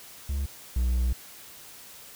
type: tone pair in turn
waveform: triangle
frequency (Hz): 69.6 / 61.4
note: C#2 / B1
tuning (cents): +8 / -9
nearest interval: major second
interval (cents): 217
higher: first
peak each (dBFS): -24 / -20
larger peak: second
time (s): 0.29-0.46 / 0.76-1.13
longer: second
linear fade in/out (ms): 5
effects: white hiss -47 dBFS RMS until 2.15 s